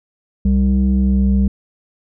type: tone pair together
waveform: sine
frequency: 65.71 / 196 Hz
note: C2 / G3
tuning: +8 / 0 cents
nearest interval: octave + perfect fifth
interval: 1892 cents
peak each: -12 dBFS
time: 0.45-1.48 s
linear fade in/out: 5 ms
effects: tanh soft clip ceiling -8 dBFS